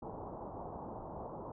white low-pass noise, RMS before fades -45 dBFS, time 0.02-1.52 s, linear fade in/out 5 ms, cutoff 1000 Hz, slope 48 dB/octave, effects none

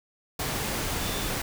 sine tone in noise, 3520 Hz, A7, in tune, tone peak -40 dBFS, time 1.01-1.27 s, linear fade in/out 5 ms, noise pink, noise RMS -30 dBFS, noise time 0.39-1.42 s, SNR -13 dB, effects none

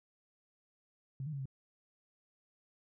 sine tone with pitch steps, 134.2 / 155.1 / 139.2 / 133.5 Hz, C3 / D#3 / C#3 / C3, +44 / -5 / +8 / +35 cents, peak -37 dBFS, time 1.2-1.456 s, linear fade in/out 2 ms, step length 64 ms, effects none

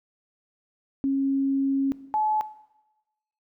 sine tone pair in turn, 272.6 / 858 Hz, C#4 / A5, -29 / -44 cents, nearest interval octave + minor sixth, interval 1985 cents, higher second, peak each -21 dBFS, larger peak neither, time 1.04-1.92 / 2.14-2.41 s, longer first, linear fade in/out 0 ms, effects noise-tail reverb RT60 1.0 s tail -17 dB re dry

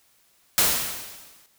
white noise with exponential decay, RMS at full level -17 dBFS, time 0.58-1.46 s, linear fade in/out 0 ms, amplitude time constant 190 ms, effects white hiss -62 dBFS RMS until 1.58 s

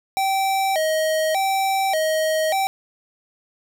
square tone with vibrato, 698.5 Hz, F5, in tune, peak -19 dBFS, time 0.17-2.67 s, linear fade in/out 0 ms, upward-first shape square, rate 0.85 Hz, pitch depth 180 cents each way, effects none

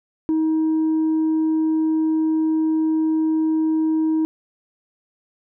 sine tone with tanh clipping, 316.5 Hz, D#4, 30 cents sharp, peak -17 dBFS, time 0.29-4.25 s, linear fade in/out 0 ms, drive 1 dB, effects none

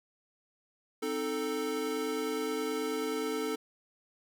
square chord, A diminished, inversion first, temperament equal, 261.6 / 311.1 / 440 Hz, C4 / Eb4 / A4, 0 / 0 / 0 cents, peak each -39 / -38 / -34 dBFS, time 1.02-3.56 s, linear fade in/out 10 ms, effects none

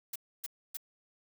blue noise bursts, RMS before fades -38 dBFS, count 3, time 0.13-0.771 s, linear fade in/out 5 ms, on 27 ms, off 280 ms, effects none

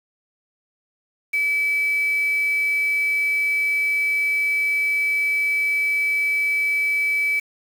sine tone with quantisation, 2298 Hz, D7, 38 cents flat, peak -18 dBFS, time 1.33-7.4 s, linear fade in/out 10 ms, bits 6, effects none

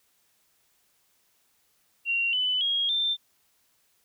sine tone with pitch steps, 2755 / 3004 / 3276 / 3573 Hz, F7 / F#7 / G#7 / A7, -24 / +26 / -24 / +26 cents, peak -23 dBFS, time 2.05-3.17 s, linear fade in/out 50 ms, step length 280 ms, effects white hiss -68 dBFS RMS until 4.04 s

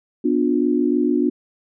sine chord, B diminished, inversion none, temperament equal with one note detuned, 246.9 / 293.7 / 356.8 Hz, B3 / D4 / F4, 0 / 0 / +37 cents, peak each -20 / -19 / -21 dBFS, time 0.24-1.3 s, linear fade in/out 10 ms, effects none

